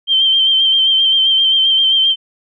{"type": "tone with vibrato", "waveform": "sine", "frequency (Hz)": 3136, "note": "G7", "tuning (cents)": 0, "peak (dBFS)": -9, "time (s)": [0.07, 2.16], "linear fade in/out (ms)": 50, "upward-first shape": "sine", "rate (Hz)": 7.6, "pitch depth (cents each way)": 32, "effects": []}